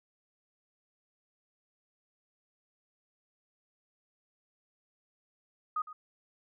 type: tone with echo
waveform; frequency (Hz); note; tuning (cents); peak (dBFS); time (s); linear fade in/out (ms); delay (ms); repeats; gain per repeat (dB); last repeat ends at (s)
sine; 1244.5; D#6; 0; -29; 5.76-5.82; 5; 110; 1; -14; 5.93
effects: none